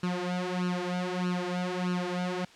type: tone with flanger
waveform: sawtooth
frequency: 180 Hz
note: F#3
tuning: 47 cents flat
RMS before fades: -31 dBFS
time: 0.03-2.45 s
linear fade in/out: 5 ms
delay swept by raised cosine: 0.71 to 4.21 ms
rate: 1.6 Hz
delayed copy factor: +0.8
effects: white hiss -54 dBFS RMS until 2.55 s + low-pass 5000 Hz 12 dB/octave